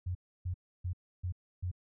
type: tone bursts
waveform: sine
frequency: 90.1 Hz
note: F#2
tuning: 45 cents flat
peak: -32 dBFS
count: 5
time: 0.06-1.715 s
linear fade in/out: 10 ms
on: 91 ms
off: 300 ms
effects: none